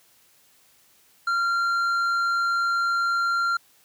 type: tone with tanh clipping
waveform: triangle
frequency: 1382 Hz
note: F6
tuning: 19 cents flat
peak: -22 dBFS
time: 1.27-3.57 s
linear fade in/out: 5 ms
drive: 11 dB
effects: white hiss -59 dBFS RMS until 3.84 s + high-pass 60 Hz 12 dB/octave